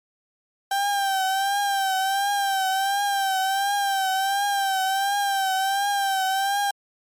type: tone with vibrato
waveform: 35% pulse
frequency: 784 Hz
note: G5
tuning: in tune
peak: -19 dBFS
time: 0.71-6.71 s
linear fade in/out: 5 ms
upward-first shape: triangle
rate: 1.4 Hz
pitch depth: 65 cents each way
effects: MP3 64 kbps